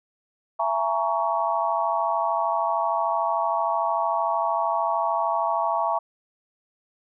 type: chord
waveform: sine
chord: A# half-diminished seventh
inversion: second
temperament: just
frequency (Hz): 671.3 / 839.1 / 932.3 / 1118.8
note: E5 / G#5 / A#5 / C#6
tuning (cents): +31 / +18 / 0 / +16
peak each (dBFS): -26 / -28 / -26 / -27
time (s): 0.59-5.99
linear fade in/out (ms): 10
effects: none